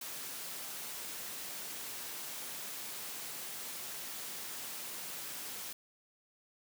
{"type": "high-pass noise", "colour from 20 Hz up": "white", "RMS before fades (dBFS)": -43, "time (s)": [0.01, 5.73], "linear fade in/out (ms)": 5, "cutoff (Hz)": 140, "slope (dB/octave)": 12, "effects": []}